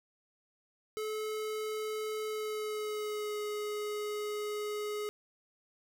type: tone with pitch glide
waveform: square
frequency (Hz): 431.3 to 419.3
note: A4 to G#4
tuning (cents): -35 to +17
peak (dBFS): -35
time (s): 0.97-5.09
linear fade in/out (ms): 0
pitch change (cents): -48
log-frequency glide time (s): 2.27-3.41
effects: none